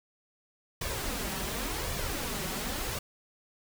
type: noise with flanger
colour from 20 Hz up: pink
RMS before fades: -34 dBFS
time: 0.81-2.99 s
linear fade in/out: 5 ms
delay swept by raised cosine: 1.7 to 5.3 ms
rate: 0.9 Hz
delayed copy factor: +0.55
effects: none